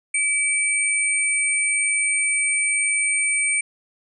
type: tone pair together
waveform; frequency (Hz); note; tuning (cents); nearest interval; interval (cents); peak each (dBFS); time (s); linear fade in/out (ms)
sine; 2301 / 8699; D7 / C#9; -36 / -34; octave + major seventh; 2302; -21; 0.14-3.61; 5
effects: none